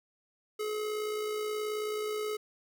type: tone with amplitude modulation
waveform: square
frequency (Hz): 425.6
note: G#4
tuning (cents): +42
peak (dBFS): -31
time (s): 0.59-2.37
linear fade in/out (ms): 10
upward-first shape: sine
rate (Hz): 58.7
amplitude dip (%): 35
effects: none